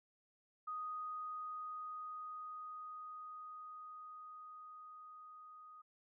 sine tone with level ramp, 1245 Hz, D#6, 1 cent sharp, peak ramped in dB -40 to -54 dBFS, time 0.67-5.82 s, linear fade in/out 10 ms, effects none

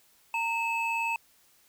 triangle tone pair together, 919 / 2599 Hz, A#5 / E7, -25 / -25 cents, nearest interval octave + tritone, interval 1800 cents, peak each -28 dBFS, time 0.34-1.16 s, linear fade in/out 2 ms, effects white hiss -63 dBFS RMS until 1.68 s

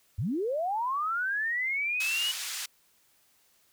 sine linear sweep, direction up, 77.5 to 2960 Hz, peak -27 dBFS, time 0.18-2.32 s, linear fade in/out 10 ms
white band-pass noise, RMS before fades -36 dBFS, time 2-2.66 s, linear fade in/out 5 ms, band 1600 to 7900 Hz, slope 12 dB/octave
effects white hiss -66 dBFS RMS until 3.72 s

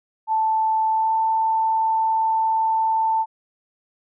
sine tone with pitch glide, 880 to 888.7 Hz, A5 to A5, 0 to +17 cents, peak -17 dBFS, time 0.27-3.26 s, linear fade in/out 50 ms, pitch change +17 cents, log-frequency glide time 0.9-1.15 s, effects none

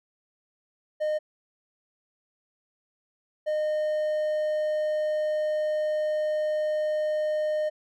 triangle tone pair in turn, 612 / 612 Hz, D#5 / D#5, -29 / -29 cents, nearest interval unison, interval 0 cents, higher neither, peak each -22 dBFS, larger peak neither, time 1-1.19 / 3.46-7.7 s, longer second, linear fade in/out 20 ms, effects none

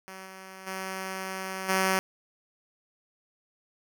5% pulse tone with level steps, 189.7 Hz, F#3, 43 cents sharp, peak -30 / -32 / -22 / -12 dBFS, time 0.08-1.99 s, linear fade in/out 0 ms, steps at 0.25 / 0.66 / 1.68 s, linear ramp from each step 20 ms, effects none

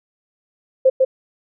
sine tone with echo, 524 Hz, C5, 2 cents sharp, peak -8 dBFS, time 0.85-0.9 s, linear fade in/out 10 ms, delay 150 ms, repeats 1, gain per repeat -2 dB, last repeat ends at 1.05 s, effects none

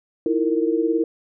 sine tone cluster, 319.8 / 338.4 / 460 Hz, D#4 / E4 / A#4, +48 / +45 / -23 cents, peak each -22 dBFS, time 0.26-1.04 s, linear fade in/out 2 ms, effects none

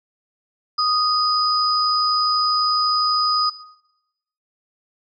sine tone pair together, 1244.5 / 4978 Hz, D#6 / D#8, 0 / 0 cents, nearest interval 2 octaves, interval 2400 cents, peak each -19 dBFS, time 0.78-3.5 s, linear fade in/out 10 ms, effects noise-tail reverb RT60 0.9 s tail -17 dB re dry

